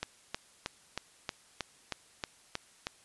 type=click train; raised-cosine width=0.2 ms; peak=-16 dBFS; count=10; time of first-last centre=0.03-2.869 s; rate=3.17 Hz; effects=white hiss -61 dBFS RMS until 3.04 s + resampled to 24000 Hz